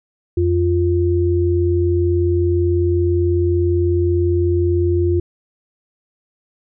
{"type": "tone pair together", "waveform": "sine", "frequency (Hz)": [87.3, 349.2], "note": ["F2", "F4"], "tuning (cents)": [0, 0], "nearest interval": "2 octaves", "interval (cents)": 2400, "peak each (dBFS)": -16, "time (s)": [0.37, 5.2], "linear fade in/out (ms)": 5, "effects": []}